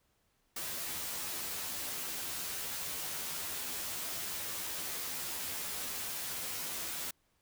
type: noise with comb filter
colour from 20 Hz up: white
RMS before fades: -39 dBFS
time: 0.56-7.11 s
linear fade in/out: 5 ms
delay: 12 ms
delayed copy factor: +0.8
effects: pink hiss -75 dBFS RMS until 7.41 s